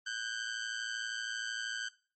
sawtooth ring-modulated tone, 1545 Hz, G6, 26 cents flat, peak -29 dBFS, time 0.06-1.89 s, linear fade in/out 10 ms, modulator 56.4 Hz, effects noise-tail reverb RT60 0.4 s tail -19 dB re dry + MP3 32 kbps

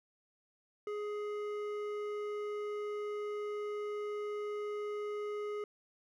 sine tone with hard clipping, 417.2 Hz, G#4, 8 cents sharp, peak -38 dBFS, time 0.87-5.64 s, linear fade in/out 2 ms, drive 10 dB, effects none

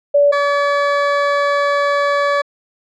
sine / 20% pulse tone pair in turn, 575 / 571.4 Hz, D5 / D5, -37 / -48 cents, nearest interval unison, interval 11 cents, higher first, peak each -8 dBFS, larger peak neither, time 0.14-0.32 / 0.32-2.42 s, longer second, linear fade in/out 10 ms, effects low-pass 3000 Hz 12 dB/octave

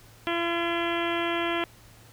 harmonic tone with a mistuned harmonic, 340 Hz, F4, 46 cents flat, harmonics 1 / 2 / 3 / 4 / 5 / 6 / 7 / 8 / 9 / 10, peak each -29 / -32 / -34 / -35 / -36 / -37 / -37 / -38 / -39 / -39 dBFS, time 0.27-1.64 s, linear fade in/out 0 ms, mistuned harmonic 10, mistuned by -58 cents, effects added 112 Hz sine -54 dBFS peak until 2.12 s + pink hiss -54 dBFS RMS until 2.12 s

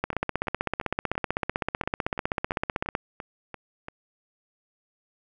two click trains, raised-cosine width 0.5 ms, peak -10 / -21 dBFS, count 47 / 12, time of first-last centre 0.04-2.951 / 0.13-3.884 s, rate 15.8 / 2.93 Hz, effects none

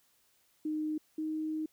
sine tone pair in turn, 307.9 / 312.2 Hz, D#4 / D#4, -18 / +6 cents, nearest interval unison, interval 24 cents, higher second, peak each -31 / -32 dBFS, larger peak first, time 0.65-0.98 / 1.18-1.66 s, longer second, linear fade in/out 5 ms, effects white hiss -70 dBFS RMS until 1.72 s

